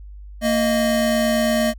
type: tone pair together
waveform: square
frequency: 229.6 / 620 Hz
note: A#3 / D#5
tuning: -26 / -6 cents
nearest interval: octave + perfect fourth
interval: 1720 cents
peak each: -20 dBFS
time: 0.41-1.74 s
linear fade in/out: 50 ms
effects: added 50 Hz sine -35 dBFS peak until 1.78 s